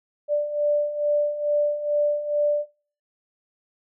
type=beating tone pair; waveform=sine; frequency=587.3 / 589.6 Hz; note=D5 / D5; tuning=0 / +7 cents; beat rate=2.3 Hz; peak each=-26 / -21 dBFS; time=0.28-2.66 s; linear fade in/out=50 ms; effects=noise-tail reverb RT60 0.4 s tail -19 dB re dry